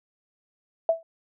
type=tone with exponential decay; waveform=sine; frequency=658 Hz; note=E5; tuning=3 cents flat; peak=-14 dBFS; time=0.89-1.03 s; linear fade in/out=2 ms; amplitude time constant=30 ms; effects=none